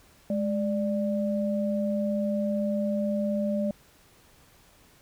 sine tone pair together, 208.7 / 590.3 Hz, G#3 / D5, +9 / +9 cents, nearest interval octave + tritone, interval 1800 cents, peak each -26 / -29 dBFS, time 0.3-3.71 s, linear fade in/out 2 ms, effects pink hiss -58 dBFS RMS until 5.01 s

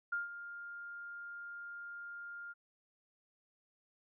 sine tone with ADSR envelope, 1405 Hz, F6, 10 cents sharp, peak -32 dBFS, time 0.12-2.54 s, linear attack 8 ms, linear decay 150 ms, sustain -12 dB, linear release 28 ms, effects none

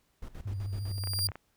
brown noise with tremolo, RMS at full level -42 dBFS, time 0.22-0.99 s, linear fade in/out 5 ms, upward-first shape square, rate 7.9 Hz, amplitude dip 80%
sine tone with vibrato, 98.7 Hz, G2, 12 cents sharp, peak -32 dBFS, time 0.45-1.31 s, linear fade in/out 10 ms, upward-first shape triangle, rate 14 Hz, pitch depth 120 cents each way
sawtooth tone with exponential growth, 4771 Hz, D8, 26 cents sharp, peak -23 dBFS, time 0.53-1.27 s, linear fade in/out 1 ms, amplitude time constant 160 ms
clicks, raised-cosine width 0.5 ms, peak -27 dBFS, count 7, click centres 1.038 / 1.073 / 1.135 / 1.19 / 1.288 / 1.318 / 1.356 s
effects pink hiss -72 dBFS RMS until 1.56 s

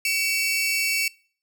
sawtooth tone pair together, 2261 / 2678 Hz, C#7 / E7, +34 / +27 cents, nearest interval minor third, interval 293 cents, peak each -21 dBFS, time 0.05-1.08 s, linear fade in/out 2 ms, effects noise-tail reverb RT60 0.5 s tail -25 dB re dry

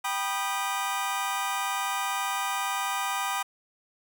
sawtooth chord, G augmented, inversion none, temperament just, 784 / 980 / 1225 Hz, G5 / B5 / D#6, 0 / -14 / -27 cents, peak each -28 dBFS, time 0.04-3.43 s, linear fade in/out 10 ms, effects none

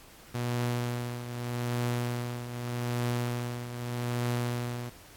sawtooth tone with tremolo, 120.9 Hz, B2, 36 cents flat, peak -23 dBFS, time 0.34-4.9 s, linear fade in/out 10 ms, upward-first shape triangle, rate 0.82 Hz, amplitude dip 70%, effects pink hiss -53 dBFS RMS until 5.16 s + AAC 64 kbps

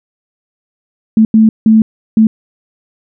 sine tone bursts at uneven times, 220 Hz, A3, in tune, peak -3 dBFS, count 4, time 1.17-1.25 / 1.34-1.49 / 1.66-1.82 / 2.17-2.27 s, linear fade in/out 2 ms, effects none

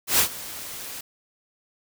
white noise with ADSR envelope, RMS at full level -17 dBFS, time 0.07-1.01 s, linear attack 120 ms, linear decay 91 ms, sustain -19 dB, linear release 7 ms, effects none

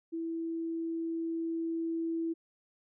sine tone with level ramp, 329.6 Hz, E4, in tune, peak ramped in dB -33 to -30 dBFS, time 0.12-2.34 s, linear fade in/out 20 ms, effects none

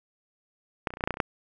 clicks, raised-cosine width 0.5 ms, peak -11 / -24 / -21 / -24 / -18 / -8 / -9 / -11 / -23 / -21 / -7 dBFS, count 11, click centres 0.872 / 0.905 / 0.938 / 0.971 / 1.008 / 1.039 / 1.075 / 1.107 / 1.141 / 1.171 / 1.202 s, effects none

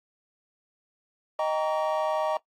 triangle chord, Eb dominant seventh, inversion none, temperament equal with one note detuned, 622.3 / 784 / 932.3 / 1134 Hz, Eb5 / G5 / Bb5 / Db6, 0 / 0 / 0 / +39 cents, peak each -25 / -30 / -29 / -31 dBFS, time 1.39-2.37 s, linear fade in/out 2 ms, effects noise-tail reverb RT60 0.1 s tail -19 dB re dry + AAC 64 kbps

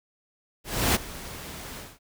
pink noise with ADSR envelope, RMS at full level -21 dBFS, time 0.64-1.99 s, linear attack 310 ms, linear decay 21 ms, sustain -18 dB, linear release 220 ms, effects none

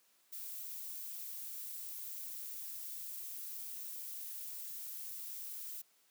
violet noise, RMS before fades -45 dBFS, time 0.32-5.82 s, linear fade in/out 10 ms, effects white hiss -71 dBFS RMS until 6.1 s + high-pass 200 Hz 12 dB/octave

